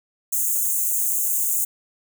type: high-pass noise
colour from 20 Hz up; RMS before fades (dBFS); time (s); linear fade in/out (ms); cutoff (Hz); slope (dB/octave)
white; -22; 0.32-1.65; 10; 6400; 96
effects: none